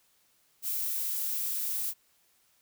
violet noise, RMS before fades -32 dBFS, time 0.62-1.94 s, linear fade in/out 50 ms, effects white hiss -68 dBFS RMS until 2.61 s

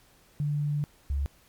sine tone pair in turn, 146.83 / 69.98 Hz, D3 / C#2, 0 / +17 cents, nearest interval octave + minor second, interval 1283 cents, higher first, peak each -25 dBFS, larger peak neither, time 0.4-0.84 / 1.1-1.26 s, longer first, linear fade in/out 0 ms, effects pink hiss -60 dBFS RMS until 1.48 s + MP3 96 kbps

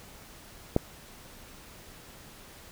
click, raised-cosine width 2 ms, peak -8 dBFS, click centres 0.764 s, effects pink hiss -50 dBFS RMS until 2.71 s

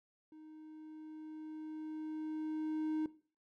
triangle tone with level ramp, 311.1 Hz, D#4, in tune, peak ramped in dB -51 to -31 dBFS, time 0.32-3.06 s, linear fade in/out 2 ms, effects noise-tail reverb RT60 0.4 s tail -17 dB re dry

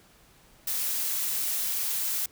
blue noise, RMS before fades -29 dBFS, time 0.67-2.26 s, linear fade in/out 5 ms, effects pink hiss -58 dBFS RMS until 2.31 s

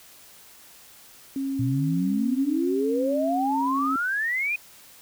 sine tone, 271.6 Hz, C#4, 35 cents flat, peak -25 dBFS, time 1.36-3.96 s, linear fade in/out 2 ms
sine exponential sweep, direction up, 116.54 to 2500 Hz, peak -23 dBFS, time 1.59-4.56 s, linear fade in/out 5 ms
effects white hiss -50 dBFS RMS until 5.01 s

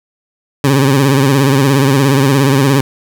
20% pulse tone with vibrato, 136.8 Hz, C#3, 23 cents flat, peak -3 dBFS, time 0.64-2.81 s, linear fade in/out 2 ms, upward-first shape sine, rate 17 Hz, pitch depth 86 cents each way, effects none

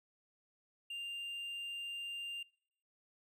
triangle tone, 2794 Hz, F7, in tune, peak -39 dBFS, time 0.9-2.43 s, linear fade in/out 5 ms, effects noise-tail reverb RT60 0.7 s tail -25 dB re dry

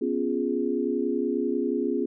sine chord, C# dominant seventh, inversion third, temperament equal, 246.9 / 277.2 / 349.2 / 415.3 Hz, B3 / C#4 / E#4 / G#4, 0 / 0 / 0 / 0 cents, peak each -29 dBFS, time 0.01-2.06 s, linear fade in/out 10 ms, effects none

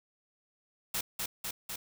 white noise with echo, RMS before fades -33 dBFS, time 0.94-1.01 s, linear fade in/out 5 ms, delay 250 ms, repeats 3, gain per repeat -2 dB, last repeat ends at 1.76 s, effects none

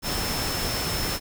sine tone in noise, 5290 Hz, E8, 5 cents sharp, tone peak -32 dBFS, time 0.02-1.2 s, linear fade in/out 50 ms, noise pink, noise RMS -28 dBFS, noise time 0.02-1.2 s, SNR -7 dB, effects none

